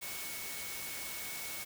sine tone in noise, 2217 Hz, C#7, in tune, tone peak -47 dBFS, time 0.01-1.65 s, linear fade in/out 20 ms, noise white, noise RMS -42 dBFS, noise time 0.01-1.65 s, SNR -8 dB, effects none

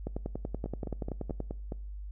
two click trains, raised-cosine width 2 ms, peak -21 / -23 dBFS, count 15 / 6, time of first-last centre 0.07-1.403 / 0.66-1.722 s, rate 10.5 / 4.71 Hz, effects noise-tail reverb RT60 0.6 s tail -23 dB re dry + added 50 Hz sine -38 dBFS peak until 2.11 s

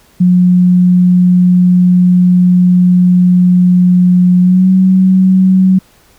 sine tone with pitch glide, 180 to 187.54 Hz, F#3 to F#3, -47 to +24 cents, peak -4 dBFS, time 0.2-5.79 s, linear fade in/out 10 ms, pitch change +71 cents, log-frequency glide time 4.41-4.69 s, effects pink hiss -47 dBFS RMS until 6.18 s

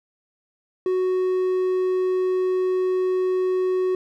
triangle tone, 370 Hz, F#4, in tune, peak -17 dBFS, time 0.86-3.95 s, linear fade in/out 2 ms, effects none

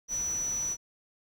sine tone in noise, 5920 Hz, F#8, in tune, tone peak -29 dBFS, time 0.08-0.77 s, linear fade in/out 50 ms, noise pink, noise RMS -45 dBFS, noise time 0.08-0.77 s, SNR +13 dB, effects none

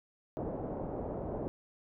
white low-pass noise, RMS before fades -38 dBFS, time 0.37-1.48 s, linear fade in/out 0 ms, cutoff 660 Hz, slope 24 dB/octave, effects none

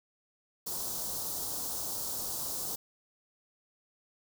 white band-stop noise, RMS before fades -36 dBFS, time 0.66-2.76 s, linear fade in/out 10 ms, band 1100 to 4400 Hz, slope 24 dB/octave, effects none

